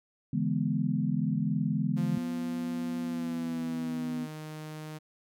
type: chord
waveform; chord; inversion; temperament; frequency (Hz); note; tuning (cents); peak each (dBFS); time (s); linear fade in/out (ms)
sine; E dominant seventh; third; equal with one note detuned; 143.81 / 164.81 / 207.7 / 246.9; D3 / E3 / G#3 / B3; -36 / 0 / 0 / 0; -32 / -31 / -31 / -32; 0.33-2.18; 5
type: tone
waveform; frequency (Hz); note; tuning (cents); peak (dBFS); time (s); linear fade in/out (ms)
sine; 246.9; B3; 0; -31; 1.34-4.28; 50
type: tone with pitch glide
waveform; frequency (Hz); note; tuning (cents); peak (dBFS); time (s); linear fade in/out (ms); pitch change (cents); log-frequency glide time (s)
sawtooth; 174.61 to 154.66; F3 to D#3; 0 to -10; -35; 1.96-4.99; 20; -210; 3.01-4.2
effects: none